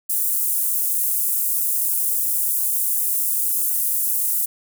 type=high-pass noise; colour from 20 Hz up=pink; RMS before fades=-21 dBFS; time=0.09-4.46 s; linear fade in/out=10 ms; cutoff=10000 Hz; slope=24 dB/octave; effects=none